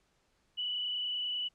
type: tone with frequency modulation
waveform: sine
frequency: 2960 Hz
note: F#7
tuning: in tune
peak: -32 dBFS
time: 0.57-1.49 s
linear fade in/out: 20 ms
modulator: 30.2 Hz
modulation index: 1.7
effects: pink hiss -73 dBFS RMS until 1.54 s + low-pass 8000 Hz 12 dB/octave